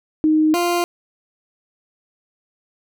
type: tone pair in turn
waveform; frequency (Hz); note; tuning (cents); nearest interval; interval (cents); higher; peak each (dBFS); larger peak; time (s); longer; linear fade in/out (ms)
sine / 20% pulse; 310.5 / 348.5; D#4 / F4; -3 / -4; major second; 199; second; -12 / -12; neither; 0.24-0.54 / 0.54-0.84; neither; 0
effects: none